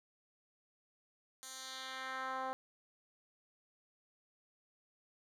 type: tone with band-pass filter sweep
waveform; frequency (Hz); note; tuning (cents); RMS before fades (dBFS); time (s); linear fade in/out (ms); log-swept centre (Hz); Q
10% pulse; 262; C4; +2; -43; 1.43-2.53; 0; 8000 to 750; 1.3
effects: none